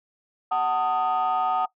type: chord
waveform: sine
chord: D# diminished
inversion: first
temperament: just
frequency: 746.7 / 896 / 1244.5 Hz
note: F#5 / A5 / D#6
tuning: +16 / +31 / 0 cents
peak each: -22 / -26 / -25 dBFS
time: 0.51-1.66 s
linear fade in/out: 10 ms
effects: noise-tail reverb RT60 0.1 s tail -18 dB re dry + tanh soft clip ceiling -16 dBFS